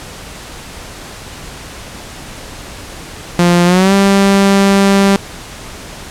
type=tone with pitch glide; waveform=sawtooth; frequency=174.61 to 197.13 Hz; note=F3 to G3; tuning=0 to +10 cents; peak=-3 dBFS; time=3.39-5.16 s; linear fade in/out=0 ms; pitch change=+210 cents; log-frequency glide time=3.65-3.93 s; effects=pink hiss -30 dBFS RMS until 6.1 s + low-pass 10000 Hz 12 dB/octave